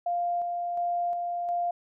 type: tone with tremolo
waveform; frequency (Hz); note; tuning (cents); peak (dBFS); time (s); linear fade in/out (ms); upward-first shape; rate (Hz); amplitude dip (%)
sine; 698.5; F5; 0; -25; 0.06-1.71; 5; square; 1.4; 30
effects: none